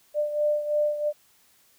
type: beating tone pair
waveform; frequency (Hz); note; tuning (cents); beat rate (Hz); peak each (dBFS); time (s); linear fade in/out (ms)
sine; 595 / 598; D5 / D5; +22 / +31; 3; -23 / -29; 0.14-1.13; 50
effects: white hiss -61 dBFS RMS until 1.78 s